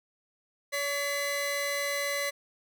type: tone pair together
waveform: sawtooth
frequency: 568 / 2018 Hz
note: C#5 / B6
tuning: +42 / +37 cents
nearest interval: octave + minor seventh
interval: 2195 cents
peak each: -28 dBFS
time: 0.72-2.31 s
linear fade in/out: 20 ms
effects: none